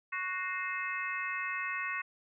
harmonic tone with a mistuned harmonic, 370 Hz, F#4, in tune, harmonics 3 / 4 / 5 / 6 / 7, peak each -39 / -41 / -38 / -40 / -40 dBFS, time 0.12-2.02 s, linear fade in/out 10 ms, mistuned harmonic 6, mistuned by -88 cents, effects none

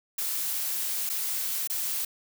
blue noise with dropouts, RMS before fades -30 dBFS, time 0.18-2.05 s, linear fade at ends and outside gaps 5 ms, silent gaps 1.093-1.098 / 1.675-1.698 s, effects none

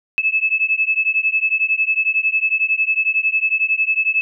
sine beating tone pair, 2600 / 2611 Hz, E7 / E7, -24 / -17 cents, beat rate 11 Hz, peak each -18 dBFS, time 0.18-4.21 s, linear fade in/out 0 ms, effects none

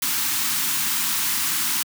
white band-stop noise, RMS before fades -23 dBFS, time 0.02-1.83 s, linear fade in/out 5 ms, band 330 to 870 Hz, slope 48 dB/octave, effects high-pass 150 Hz 12 dB/octave

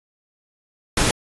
pink noise, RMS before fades -18 dBFS, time 0.97-1.11 s, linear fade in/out 2 ms, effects resampled to 24000 Hz

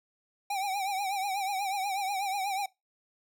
square tone with vibrato, 785 Hz, G5, 2 cents sharp, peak -30 dBFS, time 0.5-2.66 s, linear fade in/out 5 ms, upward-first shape triangle, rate 8.2 Hz, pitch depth 100 cents each way, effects noise-tail reverb RT60 0.2 s tail -21 dB re dry

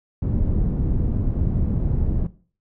pink low-pass noise, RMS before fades -21 dBFS, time 0.22-2.27 s, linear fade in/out 5 ms, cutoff 200 Hz, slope 12 dB/octave, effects noise-tail reverb RT60 0.4 s tail -17 dB re dry

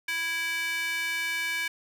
square tone with high-pass filter, 330 Hz, E4, 2 cents sharp, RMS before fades -30 dBFS, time 0.08-1.68 s, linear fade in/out 5 ms, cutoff 2000 Hz, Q 8.5, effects none

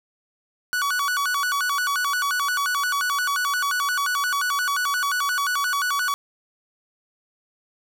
45% pulse tone with vibrato, 1293 Hz, E6, 34 cents flat, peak -21 dBFS, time 0.73-6.14 s, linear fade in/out 0 ms, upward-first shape square, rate 5.7 Hz, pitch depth 230 cents each way, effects none

